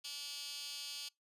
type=tone with high-pass filter; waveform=15% pulse; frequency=287.9 Hz; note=D4; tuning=34 cents flat; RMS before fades=-45 dBFS; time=0.04-1.09 s; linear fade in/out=10 ms; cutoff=3800 Hz; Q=3; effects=noise-tail reverb RT60 0.2 s tail -26 dB re dry + resampled to 32000 Hz